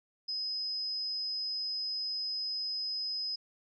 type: tone with amplitude modulation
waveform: sine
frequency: 5060 Hz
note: D#8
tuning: 28 cents sharp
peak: -31 dBFS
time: 0.28-3.36 s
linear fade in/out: 10 ms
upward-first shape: sine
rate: 278 Hz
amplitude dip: 35%
effects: none